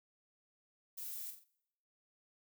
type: noise with echo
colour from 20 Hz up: violet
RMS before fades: -45 dBFS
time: 0.97-1.31 s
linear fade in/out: 10 ms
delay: 44 ms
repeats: 3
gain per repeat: -7 dB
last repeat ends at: 1.442 s
effects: noise-tail reverb RT60 0.8 s tail -23 dB re dry